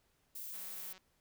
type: noise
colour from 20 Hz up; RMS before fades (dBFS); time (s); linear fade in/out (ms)
violet; -45; 0.35-0.93; 5
type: click train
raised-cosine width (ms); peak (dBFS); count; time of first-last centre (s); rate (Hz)
0.2; -40; 83; 0.54-0.979; 187
effects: pink hiss -75 dBFS RMS until 1.2 s